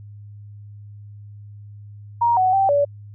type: tone with pitch steps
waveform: sine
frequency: 942 / 745 / 778 / 573 Hz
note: A#5 / F#5 / G5 / D5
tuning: +18 / +12 / -13 / -43 cents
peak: -14 dBFS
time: 2.21-2.85 s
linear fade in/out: 10 ms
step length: 160 ms
effects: added 103 Hz sine -37 dBFS peak until 3.14 s